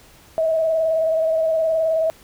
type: tone with vibrato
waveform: sine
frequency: 643 Hz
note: E5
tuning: 43 cents flat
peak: -16 dBFS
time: 0.38-2.1 s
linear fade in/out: 0 ms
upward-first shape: square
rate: 19 Hz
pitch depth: 25 cents each way
effects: pink hiss -49 dBFS RMS until 2.23 s